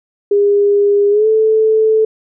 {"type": "tone with pitch glide", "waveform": "sine", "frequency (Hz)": [406.3, 438], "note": ["G#4", "A4"], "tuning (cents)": [-38, -8], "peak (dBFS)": -8, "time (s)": [0.31, 2.05], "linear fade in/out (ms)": 5, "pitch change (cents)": 130, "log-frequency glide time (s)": [1.1, 1.27], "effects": []}